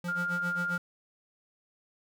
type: tone with tremolo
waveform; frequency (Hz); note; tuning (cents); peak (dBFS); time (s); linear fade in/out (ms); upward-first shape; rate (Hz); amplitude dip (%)
square; 175.3; F3; +7; -33; 0.04-0.78; 2; sine; 7.5; 90
type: tone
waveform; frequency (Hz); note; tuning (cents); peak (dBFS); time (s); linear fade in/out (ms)
sine; 1405; F6; +10; -29; 0.08-0.78; 10
effects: none